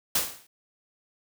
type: noise with exponential decay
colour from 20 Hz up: white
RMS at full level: -21 dBFS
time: 0.15-0.47 s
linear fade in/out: 5 ms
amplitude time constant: 69 ms
effects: none